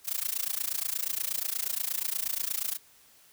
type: noise with amplitude modulation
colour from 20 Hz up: blue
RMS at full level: -28 dBFS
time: 0.04-2.79 s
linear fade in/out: 50 ms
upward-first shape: sine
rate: 28.4 Hz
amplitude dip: 95%
effects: white hiss -59 dBFS RMS until 3.32 s